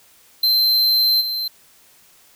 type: tone with level steps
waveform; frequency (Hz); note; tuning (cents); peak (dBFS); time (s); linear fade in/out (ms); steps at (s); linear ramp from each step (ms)
square; 4108; C8; -33; -14 / -22; 0.43-1.48; 5; 1.2; 20
effects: white hiss -52 dBFS RMS until 2.35 s